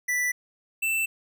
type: tone pair in turn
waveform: square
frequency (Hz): 1975 / 2664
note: B6 / E7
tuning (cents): 0 / +18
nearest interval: perfect fourth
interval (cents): 518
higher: second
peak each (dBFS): -24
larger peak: neither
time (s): 0.08-0.32 / 0.82-1.06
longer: neither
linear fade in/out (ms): 10
effects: none